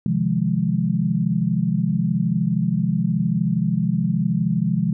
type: chord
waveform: sine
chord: F minor seventh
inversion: second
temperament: equal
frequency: 130.81 / 155.56 / 174.61 / 207.7 Hz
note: C3 / Eb3 / F3 / Ab3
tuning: 0 / 0 / 0 / 0 cents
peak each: -25 / -25 / -21 / -23 dBFS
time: 0.06-4.93 s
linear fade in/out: 2 ms
effects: none